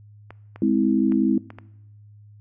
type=clicks; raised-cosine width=0.5 ms; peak=-24 dBFS; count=5; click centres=0.306 / 0.56 / 1.121 / 1.504 / 1.586 s
type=chord; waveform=sine; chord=Ab augmented; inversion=none; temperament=just; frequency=207.7 / 259.6 / 324.5 Hz; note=Ab3 / C4 / E4; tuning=0 / -13 / -27 cents; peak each=-21 dBFS; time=0.62-1.38 s; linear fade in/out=2 ms
effects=noise-tail reverb RT60 0.9 s tail -20 dB re dry + added 104 Hz sine -45 dBFS peak until 2.4 s